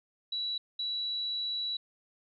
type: tone bursts at uneven times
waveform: sine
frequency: 3925 Hz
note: B7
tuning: 11 cents flat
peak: -31 dBFS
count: 2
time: 0.32-0.58 / 0.79-1.77 s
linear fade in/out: 5 ms
effects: none